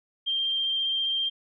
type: tone with vibrato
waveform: sine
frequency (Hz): 3173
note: G7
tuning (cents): +20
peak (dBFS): -24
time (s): 0.26-1.3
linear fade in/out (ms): 20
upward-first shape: triangle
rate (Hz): 15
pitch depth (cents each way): 14
effects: none